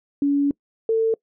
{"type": "tone pair in turn", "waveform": "sine", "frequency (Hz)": [283.6, 448.3], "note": ["C#4", "A4"], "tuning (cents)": [40, 32], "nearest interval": "minor sixth", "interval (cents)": 792, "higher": "second", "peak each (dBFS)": -16, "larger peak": "neither", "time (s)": [[0.22, 0.51], [0.89, 1.14]], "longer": "first", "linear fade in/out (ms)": 2, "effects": ["noise-tail reverb RT60 0.1 s tail -24 dB re dry"]}